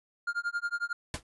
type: tone with tremolo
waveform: triangle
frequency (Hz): 1407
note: F6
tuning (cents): +12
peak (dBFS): -25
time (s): 0.27-0.93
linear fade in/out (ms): 5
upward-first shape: sine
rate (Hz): 11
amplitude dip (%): 100
type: noise with exponential decay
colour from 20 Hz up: pink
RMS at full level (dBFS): -28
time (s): 1.14-1.23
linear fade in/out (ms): 2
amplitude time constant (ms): 18
effects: resampled to 24000 Hz